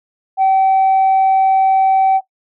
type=tone; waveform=sine; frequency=768 Hz; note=G5; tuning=36 cents flat; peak=-7 dBFS; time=0.37-2.21 s; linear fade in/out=50 ms; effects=noise-tail reverb RT60 0.1 s tail -17 dB re dry + tanh soft clip ceiling -7 dBFS